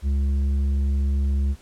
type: tone with tanh clipping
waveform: sine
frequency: 69.3 Hz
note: C#2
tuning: in tune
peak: -20 dBFS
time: 0.02-1.56 s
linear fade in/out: 50 ms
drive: 7 dB
effects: pink hiss -53 dBFS RMS until 1.61 s + low-pass 11000 Hz 12 dB/octave